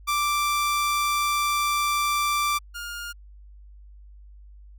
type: tone pair in turn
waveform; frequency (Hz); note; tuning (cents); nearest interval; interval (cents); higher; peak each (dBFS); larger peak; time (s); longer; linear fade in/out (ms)
sawtooth; 1174.7 / 1415.2; D6 / F6; 0 / +23; minor third; 323; second; -18 / -29; first; 0.07-2.59 / 2.74-3.13; first; 20
effects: added 50 Hz sine -44 dBFS peak until 4.78 s